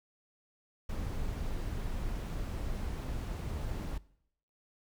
brown noise, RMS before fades -36 dBFS, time 0.89-3.98 s, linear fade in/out 5 ms, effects noise-tail reverb RT60 0.7 s tail -21 dB re dry

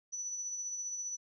sine tone with tremolo, 5950 Hz, F#8, 9 cents sharp, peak -35 dBFS, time 0.12-1.17 s, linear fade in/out 20 ms, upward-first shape sine, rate 15 Hz, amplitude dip 35%, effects none

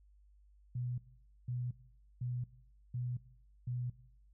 sine tone bursts, 123.47 Hz, B2, in tune, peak -35 dBFS, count 5, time 0.75-3.9 s, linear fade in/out 5 ms, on 230 ms, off 500 ms, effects noise-tail reverb RT60 0.7 s tail -18 dB re dry + added 50 Hz sine -61 dBFS peak until 4.33 s

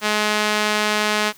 sawtooth tone with band-pass filter, 211.5 Hz, G#3, 32 cents sharp, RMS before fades -20 dBFS, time 0.01-1.33 s, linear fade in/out 50 ms, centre 2700 Hz, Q 0.55, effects white hiss -48 dBFS RMS until 1.37 s

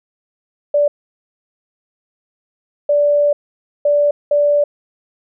sine tone bursts at uneven times, 583 Hz, D5, 13 cents flat, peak -10 dBFS, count 4, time 0.74-0.88 / 2.89-3.33 / 3.85-4.11 / 4.31-4.64 s, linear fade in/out 5 ms, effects none

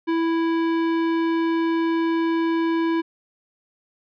sine tone with tanh clipping, 330 Hz, E4, 2 cents sharp, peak -21 dBFS, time 0.07-3.02 s, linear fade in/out 20 ms, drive 17 dB, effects resampled to 11025 Hz

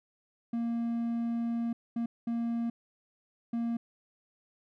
triangle tone bursts at uneven times, 233.1 Hz, A#3, in tune, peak -27 dBFS, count 4, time 0.53-1.73 / 1.96-2.06 / 2.27-2.7 / 3.53-3.77 s, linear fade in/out 5 ms, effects none

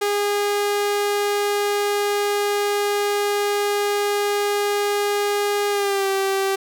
sawtooth tone with pitch glide, 409.3 to 388.8 Hz, G#4 to G4, -25 to -14 cents, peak -15 dBFS, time 0.01-6.56 s, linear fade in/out 10 ms, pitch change -89 cents, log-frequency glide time 5.7-6.08 s, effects none

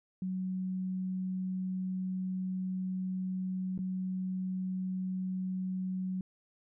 sine tone with dropouts, 186.1 Hz, F#3, 10 cents sharp, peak -32 dBFS, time 0.22-6.21 s, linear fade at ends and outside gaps 2 ms, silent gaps 3.778-3.789 s, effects none

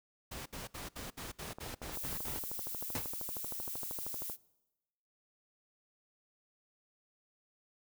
pink noise bursts, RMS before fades -44 dBFS, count 10, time 0.31-2.395 s, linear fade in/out 10 ms, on 150 ms, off 65 ms
click train, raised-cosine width 1 ms, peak -30 dBFS, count 38, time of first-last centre 1.43-4.298 s, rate 12.9 Hz
violet noise, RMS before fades -41 dBFS, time 1.91-4.37 s, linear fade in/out 50 ms
pink noise with exponential decay, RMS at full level -34 dBFS, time 2.95-3.13 s, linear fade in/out 2 ms, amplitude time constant 38 ms
effects noise-tail reverb RT60 1.0 s tail -23 dB re dry

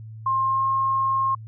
sine tone with pitch glide, 1062 to 1071.2 Hz, C6 to C6, +25 to +40 cents, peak -19 dBFS, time 0.26-1.35 s, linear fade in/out 5 ms, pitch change +15 cents, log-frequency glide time 0.45-0.65 s, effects added 110 Hz sine -36 dBFS peak until 1.47 s

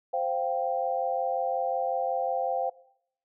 sine chord, C suspended fourth, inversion none, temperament equal, 523.3 / 698.5 / 784 Hz, C5 / F5 / G5, 0 / 0 / 0 cents, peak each -30 dBFS, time 0.13-2.7 s, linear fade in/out 10 ms, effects noise-tail reverb RT60 0.7 s tail -20 dB re dry

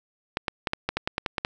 clicks, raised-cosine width 0.3 ms, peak -9 dBFS, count 11, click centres 0.371 / 0.482 / 0.672 / 0.734 / 0.89 / 0.97 / 1.075 / 1.181 / 1.262 / 1.382 / 1.449 s, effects none

